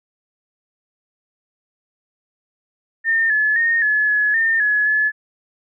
sine tone with pitch steps, 1815 / 1717 / 1844 / 1710 / 1698 / 1812 / 1695 / 1716 Hz, A#6 / A6 / A#6 / A6 / G#6 / A#6 / G#6 / A6, -47 / -43 / -19 / -50 / +38 / -50 / +35 / -44 cents, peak -14 dBFS, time 3.04-5.12 s, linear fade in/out 50 ms, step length 260 ms, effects none

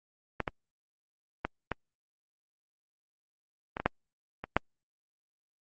clicks, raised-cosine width 0.5 ms, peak -13 / -15 / -14 / -14 / -19 / -18 / -8 / -22 / -7 dBFS, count 9, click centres 0.403 / 0.478 / 1.45 / 1.717 / 3.769 / 3.8 / 3.86 / 4.44 / 4.566 s, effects Opus 32 kbps

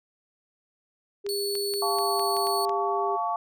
sine tone with pitch glide, 403.1 to 399.4 Hz, G4 to G4, +48 to +32 cents, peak -28 dBFS, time 1.24-3.17 s, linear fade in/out 20 ms, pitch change -16 cents, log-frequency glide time 1.75-2.33 s
clicks, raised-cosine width 0.2 ms, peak -23 dBFS, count 8, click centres 1.265 / 1.553 / 1.738 / 1.986 / 2.195 / 2.367 / 2.47 / 2.694 s
sawtooth tone, 4427 Hz, C#8, 3 cents flat, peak -27 dBFS, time 1.29-2.65 s, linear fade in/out 0 ms
sine chord, F augmented, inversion none, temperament equal with one note detuned, 698.5 / 880 / 1127.5 Hz, F5 / A5 / C#6, 0 / 0 / +29 cents, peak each -29 / -30 / -29 dBFS, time 1.82-3.36 s, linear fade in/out 2 ms
effects none

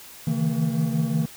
triangle tone cluster, 137.8 / 157 / 162.5 / 226.6 Hz, C#3 / D#3 / E3 / A#3, -10 / +16 / -24 / -49 cents, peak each -27 / -24 / -24 / -24 dBFS, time 0.27-1.26 s, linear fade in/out 5 ms, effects white hiss -44 dBFS RMS until 1.36 s

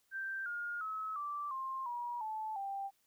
sine tone with pitch steps, 1568 / 1421.3 / 1288.4 / 1167.9 / 1058.7 / 959.7 / 869.9 / 788.5 Hz, G6 / F6 / E6 / D6 / C6 / B5 / A5 / G5, 0 / +30 / -40 / -10 / +20 / -50 / -20 / +10 cents, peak -37 dBFS, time 0.11-2.91 s, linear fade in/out 50 ms, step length 350 ms, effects white hiss -75 dBFS RMS until 3.06 s

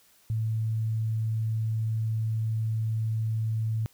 sine tone, 110.9 Hz, A2, 14 cents sharp, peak -25 dBFS, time 0.3-3.86 s, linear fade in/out 0 ms, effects white hiss -61 dBFS RMS until 3.93 s

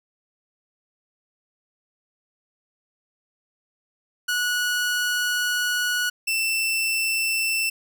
sawtooth tone pair in turn, 1465 / 2671 Hz, F#6 / E7, -18 / +22 cents, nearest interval minor seventh, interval 1040 cents, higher second, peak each -18 dBFS, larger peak neither, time 4.28-6.1 / 6.27-7.7 s, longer first, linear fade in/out 10 ms, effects none

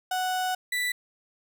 35% pulse tone pair in turn, 740 / 1975.6 Hz, F#5 / B6, 0 / 0 cents, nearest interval octave + perfect fourth, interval 1700 cents, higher second, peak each -24 dBFS, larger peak neither, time 0.11-0.55 / 0.72-0.92 s, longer first, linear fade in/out 5 ms, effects none

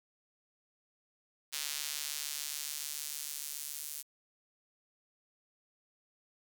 square tone with high-pass filter sweep, 73.42 Hz, D2, in tune, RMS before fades -40 dBFS, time 1.52-4.03 s, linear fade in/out 20 ms, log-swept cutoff 3800 to 8700 Hz, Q 0.72, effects none

